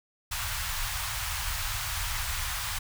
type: band-stop noise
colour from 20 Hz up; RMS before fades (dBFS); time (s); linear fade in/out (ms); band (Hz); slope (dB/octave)
pink; -32; 0.31-2.79; 10; 100 to 920; 24
effects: none